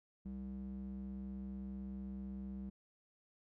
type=tone with band-pass filter; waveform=square; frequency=65.41 Hz; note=C2; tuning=in tune; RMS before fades=-45 dBFS; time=0.25-2.7 s; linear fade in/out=10 ms; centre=170 Hz; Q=4; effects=none